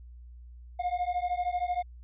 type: beating tone pair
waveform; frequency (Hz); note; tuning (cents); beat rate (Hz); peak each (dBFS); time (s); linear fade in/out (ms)
triangle; 709 / 722; F5 / F#5; +26 / -43; 13; -29; 0.79-1.83; 10
effects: added 60 Hz sine -45 dBFS peak until 2.03 s + resampled to 8000 Hz